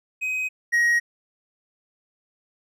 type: tone pair in turn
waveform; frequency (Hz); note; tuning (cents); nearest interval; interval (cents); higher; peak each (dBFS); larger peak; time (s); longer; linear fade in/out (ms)
triangle; 2520 / 1889.1; D#7 / A#6; +21 / +23; perfect fourth; 498; first; -22 / -15; second; 0.21-0.49 / 0.72-1; neither; 20
effects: none